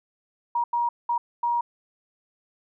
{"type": "tone bursts at uneven times", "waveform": "sine", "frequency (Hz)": 950, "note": "A#5", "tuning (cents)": 33, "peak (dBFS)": -21, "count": 4, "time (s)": [[0.55, 0.64], [0.73, 0.89], [1.09, 1.18], [1.43, 1.61]], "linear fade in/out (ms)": 5, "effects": []}